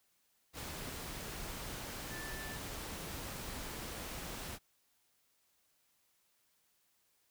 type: tone in noise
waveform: sine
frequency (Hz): 1760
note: A6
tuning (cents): 0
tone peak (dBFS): -47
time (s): 2.09-2.59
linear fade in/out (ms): 50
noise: pink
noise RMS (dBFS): -44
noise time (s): 0.53-4.59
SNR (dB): -6
effects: white hiss -75 dBFS RMS until 7.3 s